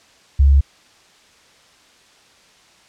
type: tone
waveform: sine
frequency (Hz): 69.3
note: C#2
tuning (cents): 0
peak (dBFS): -8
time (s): 0.39-0.61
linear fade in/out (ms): 10
effects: white hiss -51 dBFS RMS until 2.88 s + low-pass 6000 Hz 12 dB/octave